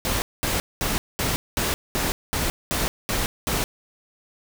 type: noise bursts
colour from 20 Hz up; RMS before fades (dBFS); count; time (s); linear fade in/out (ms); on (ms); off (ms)
pink; -24; 10; 0.05-3.64; 0; 170; 210
effects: none